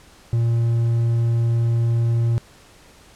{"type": "tone with hard clipping", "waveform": "triangle", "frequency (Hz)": 116.54, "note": "A#2", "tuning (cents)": 0, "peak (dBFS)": -17, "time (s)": [0.33, 2.38], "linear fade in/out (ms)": 0, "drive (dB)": 6, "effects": ["pink hiss -49 dBFS RMS until 3.15 s", "low-pass 10000 Hz 12 dB/octave"]}